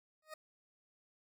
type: tone with exponential growth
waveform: 20% pulse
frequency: 622.3 Hz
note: D#5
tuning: in tune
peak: -38 dBFS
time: 0.22-0.34 s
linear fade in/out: 5 ms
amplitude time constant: 24 ms
effects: none